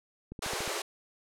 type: click train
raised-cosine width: 3 ms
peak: -28 dBFS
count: 6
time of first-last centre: 0.32-0.677 s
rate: 14 Hz
type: high-pass noise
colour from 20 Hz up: pink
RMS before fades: -34 dBFS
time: 0.42-0.82 s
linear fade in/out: 5 ms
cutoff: 340 Hz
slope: 96 dB/octave
effects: low-pass 10000 Hz 12 dB/octave